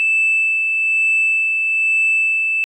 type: tone with tremolo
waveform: sine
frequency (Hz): 2637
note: E7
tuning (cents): 0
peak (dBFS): -11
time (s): 0-2.64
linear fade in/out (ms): 0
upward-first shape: sine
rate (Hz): 1.1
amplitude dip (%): 35
effects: tanh soft clip ceiling -9 dBFS